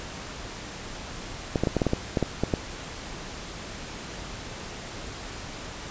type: clicks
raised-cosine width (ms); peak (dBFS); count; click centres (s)
2; -9; 11; 1.558 / 1.636 / 1.672 / 1.767 / 1.818 / 1.867 / 1.934 / 2.172 / 2.227 / 2.436 / 2.538
effects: pink hiss -38 dBFS RMS until 5.9 s + resampled to 16000 Hz